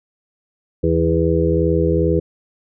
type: harmonic tone with a mistuned harmonic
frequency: 82.41 Hz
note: E2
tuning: in tune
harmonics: 1 / 2 / 4 / 5 / 6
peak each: -20 / -20 / -20 / -20 / -20 dBFS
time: 0.83-2.2 s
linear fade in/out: 10 ms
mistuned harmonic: 1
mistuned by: -46 cents
effects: none